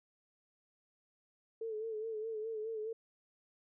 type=tone with vibrato; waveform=sine; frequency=440 Hz; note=A4; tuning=in tune; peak=-37 dBFS; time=1.61-2.93 s; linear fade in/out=5 ms; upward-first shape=sine; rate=4.8 Hz; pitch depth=56 cents each way; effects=none